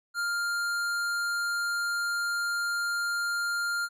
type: tone with hard clipping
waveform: sine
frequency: 1400 Hz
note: F6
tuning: 4 cents sharp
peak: -29 dBFS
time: 0.14-3.89 s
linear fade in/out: 50 ms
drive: 14 dB
effects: none